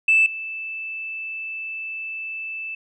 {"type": "tone with level steps", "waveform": "sine", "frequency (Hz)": 2637, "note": "E7", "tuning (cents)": 0, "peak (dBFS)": [-12, -28], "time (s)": [0.08, 2.75], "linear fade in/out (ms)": 5, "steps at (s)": 0.26, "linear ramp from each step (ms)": 2, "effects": ["tanh soft clip ceiling -8 dBFS"]}